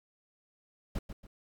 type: noise with echo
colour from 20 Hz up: brown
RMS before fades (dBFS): -33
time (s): 0.95-0.99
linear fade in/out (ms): 5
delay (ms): 140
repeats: 2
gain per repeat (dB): -9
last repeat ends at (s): 1.27
effects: none